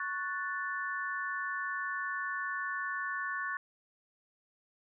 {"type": "chord", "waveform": "sine", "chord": "F# minor", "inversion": "second", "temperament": "equal", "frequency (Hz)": [1108.7, 1480, 1760], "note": ["C#6", "F#6", "A6"], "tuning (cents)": [0, 0, 0], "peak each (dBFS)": [-38, -38, -37], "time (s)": [0, 3.57], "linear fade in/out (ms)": 2, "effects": []}